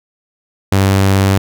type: tone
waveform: sawtooth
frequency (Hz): 97.2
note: G2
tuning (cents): -14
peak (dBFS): -5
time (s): 0.72-1.38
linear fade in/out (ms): 5
effects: none